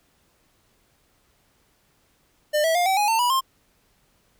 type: tone with pitch steps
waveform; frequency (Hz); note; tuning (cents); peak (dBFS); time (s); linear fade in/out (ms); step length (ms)
square; 601 / 651.6 / 706.5 / 766 / 830.5 / 900.5 / 976.3 / 1058.6; D5 / E5 / F5 / G5 / G#5 / A5 / B5 / C6; +40 / -20 / +20 / -40 / 0 / +40 / -20 / +20; -19; 2.53-3.41; 20; 110
effects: pink hiss -64 dBFS RMS until 4.39 s